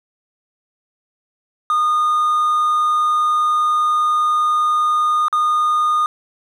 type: tone with dropouts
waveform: triangle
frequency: 1225 Hz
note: D#6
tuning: 27 cents flat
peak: -11 dBFS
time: 1.7-6.06 s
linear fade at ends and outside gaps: 1 ms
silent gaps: 5.283-5.327 s
effects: tanh soft clip ceiling -7 dBFS + 8-bit